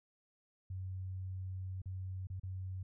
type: tone with dropouts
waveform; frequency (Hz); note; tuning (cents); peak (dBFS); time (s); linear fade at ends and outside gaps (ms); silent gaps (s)
sine; 93.6; F#2; +20; -39; 0.7-2.83; 5; 1.818-1.857 / 2.271-2.3 / 2.398-2.433
effects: none